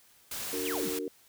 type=noise; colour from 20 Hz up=white; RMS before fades=-37 dBFS; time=0.31-0.99 s; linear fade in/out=5 ms
type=chord; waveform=sine; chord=D augmented; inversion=none; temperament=equal with one note detuned; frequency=293.7 / 370 / 459.5 Hz; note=D4 / F#4 / A#4; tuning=0 / 0 / -25 cents; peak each=-37 / -37 / -36 dBFS; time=0.53-1.08 s; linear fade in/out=2 ms
type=exponential sweep; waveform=sine; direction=down; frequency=3628 to 146.9 Hz; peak=-36 dBFS; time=0.65-0.89 s; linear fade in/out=10 ms
effects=white hiss -61 dBFS RMS until 1.28 s